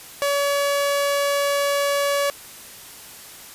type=tone; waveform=sawtooth; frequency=567 Hz; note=C#5; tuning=39 cents sharp; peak=-15 dBFS; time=0.22-2.3 s; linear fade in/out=0 ms; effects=white hiss -41 dBFS RMS until 3.54 s + resampled to 32000 Hz